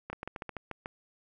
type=two click trains; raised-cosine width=0.5 ms; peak=-23 / -22 dBFS; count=4 / 6; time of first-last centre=0.1-0.493 / 0.13-0.859 s; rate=7.64 / 6.86 Hz; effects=none